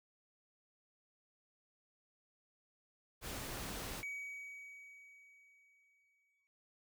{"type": "noise", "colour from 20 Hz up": "pink", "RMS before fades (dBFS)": -44, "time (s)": [3.21, 4.04], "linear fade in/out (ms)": 50}
{"type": "tone with exponential decay", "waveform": "triangle", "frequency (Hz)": 2264, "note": "C#7", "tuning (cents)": 36, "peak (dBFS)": -38, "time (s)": [4.03, 6.47], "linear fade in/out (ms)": 0, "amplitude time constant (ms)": 530}
{"effects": []}